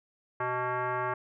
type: tone with frequency modulation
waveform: sine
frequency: 123.47 Hz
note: B2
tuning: in tune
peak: -28 dBFS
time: 0.4-1.14 s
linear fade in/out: 5 ms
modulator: 501 Hz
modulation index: 2.9
effects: none